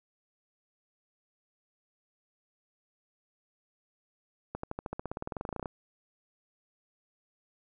accelerating click train, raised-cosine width 1 ms, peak -21 dBFS, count 22, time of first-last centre 4.55-5.658 s, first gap 84 ms, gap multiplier 0.95, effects none

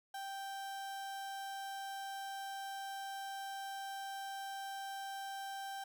35% pulse tone, 784 Hz, G5, in tune, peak -40 dBFS, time 0.14-5.84 s, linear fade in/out 5 ms, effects none

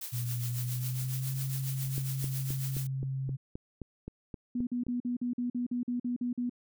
blue noise with tremolo, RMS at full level -38 dBFS, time 0.01-2.87 s, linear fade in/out 5 ms, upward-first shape triangle, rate 7.3 Hz, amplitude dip 70%
sine tone with pitch glide, 121.1 to 133.59 Hz, B2 to C3, -34 to +36 cents, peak -31 dBFS, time 0.12-3.37 s, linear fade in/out 20 ms, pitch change +170 cents, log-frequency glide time 0.48-1.37 s
click train, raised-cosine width 3 ms, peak -26 dBFS, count 12, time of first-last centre 1.98-4.867 s, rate 3.81 Hz
sine tone bursts, 244.2 Hz, B3, 19 cents flat, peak -29 dBFS, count 12, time 4.55-6.496 s, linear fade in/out 5 ms, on 120 ms, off 46 ms
effects none

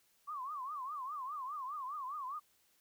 sine tone with vibrato, 1116 Hz, C#6, 11 cents sharp, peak -39 dBFS, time 0.27-2.4 s, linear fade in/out 20 ms, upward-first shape triangle, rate 4.9 Hz, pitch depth 210 cents each way, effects white hiss -72 dBFS RMS until 2.8 s

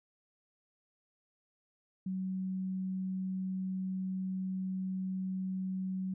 sine tone, 187.9 Hz, F#3, 27 cents sharp, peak -33 dBFS, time 2.06-6.14 s, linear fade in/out 5 ms, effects none

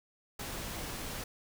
pink noise, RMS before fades -40 dBFS, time 0.39-1.24 s, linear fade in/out 5 ms, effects none

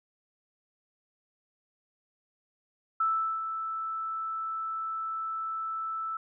sine tone with ADSR envelope, 1318.5 Hz, E6, in tune, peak -23 dBFS, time 3-6.17 s, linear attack 6 ms, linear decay 400 ms, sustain -8 dB, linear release 3 ms, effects none

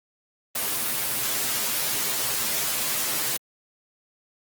white noise with comb filter, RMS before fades -26 dBFS, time 0.55-3.37 s, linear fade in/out 5 ms, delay 11 ms, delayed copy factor -0.8, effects high-pass 80 Hz 12 dB/octave + Opus 24 kbps

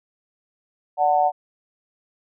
sine tone with amplitude modulation, 741 Hz, F#5, 2 cents sharp, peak -11 dBFS, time 0.97-1.32 s, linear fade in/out 50 ms, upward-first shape sine, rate 156 Hz, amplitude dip 95%, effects none

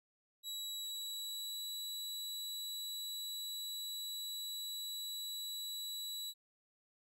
sawtooth tone with pitch glide, 3900 to 3925 Hz, B7 to B7, -23 to -11 cents, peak -38 dBFS, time 0.43-6.34 s, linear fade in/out 50 ms, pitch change +12 cents, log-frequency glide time 0.81-1.58 s, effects none

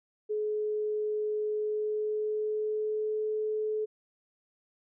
sine tone with pitch glide, 424.8 to 430 Hz, G#4 to A4, +39 to -40 cents, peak -28 dBFS, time 0.29-3.86 s, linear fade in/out 20 ms, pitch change +21 cents, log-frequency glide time 1.54-3.26 s, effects none

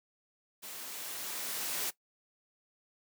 white noise with level ramp, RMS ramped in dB -45 to -34 dBFS, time 0.62-1.91 s, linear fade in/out 20 ms, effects noise-tail reverb RT60 0.1 s tail -18 dB re dry + high-pass 200 Hz 12 dB/octave

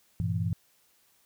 sine chord, E diminished, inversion first, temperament equal with one note detuned, 98 / 116.54 / 165.77 Hz, G2 / Bb2 / E3, 0 / 0 / +10 cents, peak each -30 / -32 / -31 dBFS, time 0.2-0.53 s, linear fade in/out 0 ms, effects white hiss -66 dBFS RMS until 1.25 s

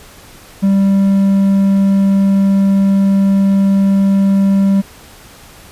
triangle tone, 196 Hz, G3, in tune, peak -6 dBFS, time 0.62-4.82 s, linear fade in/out 20 ms, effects pink hiss -39 dBFS RMS until 5.71 s + resampled to 32000 Hz

